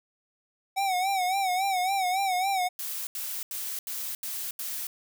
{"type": "tone with vibrato", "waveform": "square", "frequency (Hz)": 756, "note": "F#5", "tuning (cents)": 37, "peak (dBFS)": -25, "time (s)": [0.76, 2.69], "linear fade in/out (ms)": 20, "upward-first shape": "sine", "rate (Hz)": 3.6, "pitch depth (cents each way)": 86}
{"type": "noise bursts", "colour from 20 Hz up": "blue", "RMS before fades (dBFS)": -34, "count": 6, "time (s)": [2.79, 4.87], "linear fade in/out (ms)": 2, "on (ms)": 280, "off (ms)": 80}
{"effects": []}